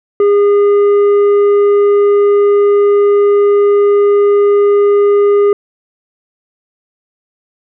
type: tone with tanh clipping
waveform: sine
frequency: 407.4 Hz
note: G#4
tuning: 33 cents flat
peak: -7 dBFS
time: 0.2-5.53 s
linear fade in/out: 2 ms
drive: 6 dB
effects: none